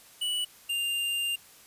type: tone pair in turn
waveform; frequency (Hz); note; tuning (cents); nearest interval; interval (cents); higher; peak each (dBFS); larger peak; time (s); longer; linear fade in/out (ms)
square; 2951 / 2797; F#7 / F7; -5 / +2; minor second; 93; first; -28; neither; 0.21-0.45 / 0.69-1.36; second; 10
effects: white hiss -54 dBFS RMS until 1.66 s + resampled to 32000 Hz